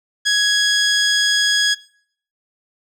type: tone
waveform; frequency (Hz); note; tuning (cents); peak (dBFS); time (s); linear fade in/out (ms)
15% pulse; 1666; G#6; +5; -7; 0.25-1.75; 20
effects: noise-tail reverb RT60 0.6 s tail -20 dB re dry + low-pass 8000 Hz 12 dB/octave